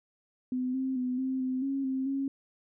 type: tone with pitch steps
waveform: sine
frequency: 253.5 / 263 / 251.5 / 262 / 257.7 / 273.1 / 263.6 / 273.2 Hz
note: B3 / C4 / B3 / C4 / C4 / C#4 / C4 / C#4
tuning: +45 / +9 / +32 / +2 / -26 / -26 / +13 / -25 cents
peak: -28 dBFS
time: 0.52-2.28 s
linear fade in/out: 2 ms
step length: 220 ms
effects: none